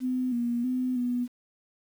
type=tone with pitch steps; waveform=sine; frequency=254.1 / 238.5 / 253.9 / 245.1 Hz; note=B3 / A#3 / B3 / B3; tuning=+49 / +40 / +48 / -13 cents; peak=-25 dBFS; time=0-1.28 s; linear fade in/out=50 ms; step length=320 ms; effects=9-bit